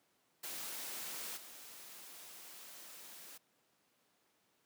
white noise with level steps, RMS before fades -44 / -53 dBFS, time 0.43-3.38 s, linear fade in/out 10 ms, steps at 1.36 s, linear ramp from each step 20 ms, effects pink hiss -75 dBFS RMS until 4.65 s + high-pass 200 Hz 12 dB/octave

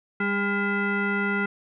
sine tone with frequency modulation, 805 Hz, G5, 46 cents sharp, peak -22 dBFS, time 0.2-1.46 s, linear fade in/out 5 ms, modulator 605 Hz, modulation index 2.1, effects none

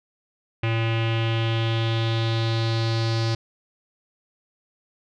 square tone with low-pass filter sweep, 113.7 Hz, A#2, 43 cents flat, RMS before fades -23 dBFS, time 0.63-3.35 s, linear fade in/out 5 ms, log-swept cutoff 2600 to 4800 Hz, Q 4, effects none

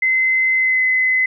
sine tone with pitch glide, 2055 to 2034 Hz, C7 to C7, -32 to -50 cents, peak -13 dBFS, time 0.02-1.26 s, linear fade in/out 5 ms, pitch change -18 cents, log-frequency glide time 0.56-0.83 s, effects none

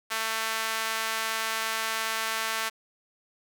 sawtooth tone with high-pass filter, 222.7 Hz, A3, 21 cents sharp, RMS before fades -30 dBFS, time 0.1-2.7 s, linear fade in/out 20 ms, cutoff 1300 Hz, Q 1, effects none

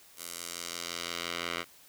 10% pulse tone with band-pass filter sweep, 85.8 Hz, F2, 30 cents flat, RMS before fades -38 dBFS, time 0.16-1.65 s, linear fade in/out 50 ms, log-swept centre 11000 to 2300 Hz, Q 0.9, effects white hiss -57 dBFS RMS until 1.88 s

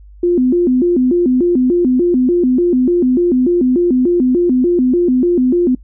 sine tone with vibrato, 298.3 Hz, D4, 27 cents sharp, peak -9 dBFS, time 0.23-5.75 s, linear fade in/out 5 ms, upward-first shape square, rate 3.4 Hz, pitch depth 280 cents each way, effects noise-tail reverb RT60 0.1 s tail -23 dB re dry + added 50 Hz sine -36 dBFS peak until 5.83 s

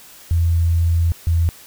sine tone pair in turn, 84 / 83.58 Hz, E2 / E2, +33 / +24 cents, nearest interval unison, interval 9 cents, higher first, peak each -13 dBFS, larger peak neither, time 0.31-1.12 / 1.27-1.49 s, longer first, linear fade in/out 0 ms, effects white hiss -43 dBFS RMS until 1.66 s

